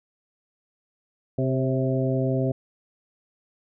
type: harmonic tone with a mistuned harmonic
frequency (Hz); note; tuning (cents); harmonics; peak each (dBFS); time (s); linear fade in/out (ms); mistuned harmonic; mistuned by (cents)
130.81; C3; 0; 1 / 2 / 3 / 4 / 5; -24 / -27 / -29 / -30 / -31; 1.38-2.52; 5; 4; +32
effects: none